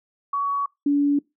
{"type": "tone pair in turn", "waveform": "sine", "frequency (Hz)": [1126, 286.4], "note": ["C#6", "D4"], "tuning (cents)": [27, -43], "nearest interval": "2 octaves", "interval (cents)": 2370, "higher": "first", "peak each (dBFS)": [-21, -16], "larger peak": "second", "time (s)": [[0.33, 0.66], [0.86, 1.19]], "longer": "neither", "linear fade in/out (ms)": 5, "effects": ["noise-tail reverb RT60 0.2 s tail -23 dB re dry"]}